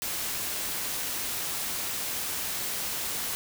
white noise, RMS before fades -32 dBFS, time 0.02-3.35 s, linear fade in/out 0 ms, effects none

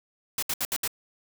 white noise bursts, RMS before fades -28 dBFS, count 5, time 0.38-0.877 s, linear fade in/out 2 ms, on 45 ms, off 68 ms, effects none

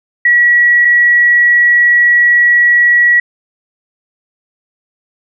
sine tone pair in turn, 1927 / 1927 Hz, B6 / B6, -43 / -43 cents, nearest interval unison, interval 0 cents, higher neither, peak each -5 dBFS, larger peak neither, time 0.25-0.85 / 0.85-3.2 s, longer second, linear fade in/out 5 ms, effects none

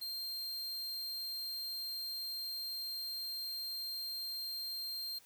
45% pulse tone, 4186 Hz, C8, in tune, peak -38 dBFS, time 0.01-5.19 s, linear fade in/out 10 ms, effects white hiss -63 dBFS RMS until 5.25 s

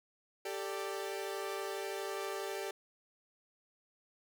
sawtooth chord, G suspended second, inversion none, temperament equal with one note detuned, 392 / 444.3 / 587.3 Hz, G4 / A4 / D5, 0 / +17 / 0 cents, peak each -36 / -39 / -40 dBFS, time 0.45-2.71 s, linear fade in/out 5 ms, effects none

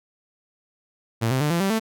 sawtooth tone with pitch steps, 114.3 / 130.54 / 149.09 / 170.27 / 194.46 / 222.1 Hz, A#2 / C3 / D3 / F3 / G3 / A3, -34 / -4 / +26 / -44 / -14 / +16 cents, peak -16 dBFS, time 1.21-1.798 s, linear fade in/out 20 ms, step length 98 ms, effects none

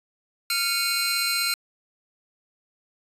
sawtooth tone cluster, 1387 / 2211 / 2477 / 4125 Hz, F6 / C#7 / D#7 / C8, -12 / -5 / -8 / -25 cents, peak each -25 / -27 / -29 / -22 dBFS, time 0.5-1.54 s, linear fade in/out 2 ms, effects resampled to 32000 Hz

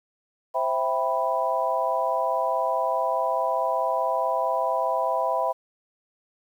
sine chord, C major seventh, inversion none, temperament equal, 523.3 / 659.3 / 784 / 987.8 Hz, C5 / E5 / G5 / B5, 0 / 0 / 0 / 0 cents, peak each -29 / -26 / -29 / -26 dBFS, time 0.54-5.53 s, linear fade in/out 20 ms, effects 9-bit

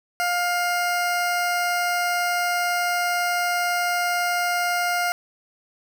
20% pulse tone, 706 Hz, F5, 19 cents sharp, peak -16 dBFS, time 0.2-5.12 s, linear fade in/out 0 ms, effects none

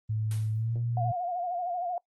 sine tone with pitch glide, 108.8 to 117.96 Hz, A2 to A#2, -19 to +21 cents, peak -27 dBFS, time 0.09-1.12 s, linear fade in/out 10 ms, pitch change +140 cents, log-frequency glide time 0.53-0.79 s
white noise with exponential decay, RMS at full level -40 dBFS, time 0.31-0.66 s, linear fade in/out 1 ms, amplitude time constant 74 ms
sine tone with vibrato, 710 Hz, F5, 28 cents sharp, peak -29 dBFS, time 0.97-1.98 s, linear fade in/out 2 ms, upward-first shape sine, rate 13 Hz, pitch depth 65 cents each way
effects noise-tail reverb RT60 0.1 s tail -22 dB re dry + Opus 32 kbps

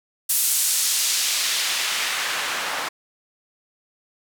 white noise with band-pass filter sweep, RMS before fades -23 dBFS, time 0.29-2.89 s, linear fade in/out 10 ms, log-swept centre 11000 to 1000 Hz, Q 0.81, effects none

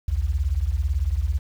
sine beating tone pair, 60.4 / 78.4 Hz, B1 / D#2, -38 / +14 cents, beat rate 18 Hz, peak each -23 dBFS, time 0.08-1.39 s, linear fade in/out 5 ms, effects 8-bit

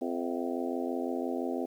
harmonic tone with a mistuned harmonic, 85.9 Hz, F2, 28 cents flat, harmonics 3 / 4 / 5 / 6 / 7 / 8 / 9, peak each -34 / -36 / -38 / -40 / -41 / -42 / -43 dBFS, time 0.01-1.66 s, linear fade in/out 10 ms, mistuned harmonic 7, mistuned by +86 cents, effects 10-bit

